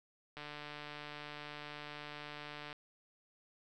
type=click train; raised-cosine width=0.3 ms; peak=-30 dBFS; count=350; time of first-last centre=0.37-2.728 s; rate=148 Hz; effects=none